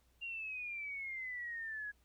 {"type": "exponential sweep", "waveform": "sine", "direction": "down", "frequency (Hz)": [2794, 1661.2], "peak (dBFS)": -40, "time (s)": [0.21, 1.92], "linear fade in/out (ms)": 20, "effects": ["added 60 Hz sine -70 dBFS peak until 2.04 s", "pink hiss -75 dBFS RMS until 2.04 s"]}